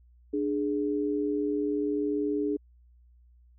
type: tone pair together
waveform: sine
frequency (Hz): 295.6 / 416.2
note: D4 / G#4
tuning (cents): +11 / +4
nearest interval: tritone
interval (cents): 593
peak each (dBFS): -28 / -29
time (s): 0.33-2.57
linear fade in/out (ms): 10
effects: added 60 Hz sine -55 dBFS peak until 3.58 s